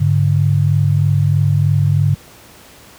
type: tone pair together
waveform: sine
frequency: 101.85 / 145 Hz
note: G#2 / D3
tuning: -33 / -22 cents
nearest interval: tritone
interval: 611 cents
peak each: -13 dBFS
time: 0-2.15 s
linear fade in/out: 10 ms
effects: pink hiss -42 dBFS RMS until 2.98 s + high-pass 60 Hz 12 dB/octave